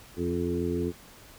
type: harmonic tone with a mistuned harmonic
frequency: 87.31 Hz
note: F2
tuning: in tune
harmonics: 1 / 2 / 3 / 4 / 5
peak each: -34 / -34 / -32 / -31 / -33 dBFS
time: 0.16-0.93 s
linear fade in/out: 50 ms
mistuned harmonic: 5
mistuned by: -16 cents
effects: pink hiss -51 dBFS RMS until 1.38 s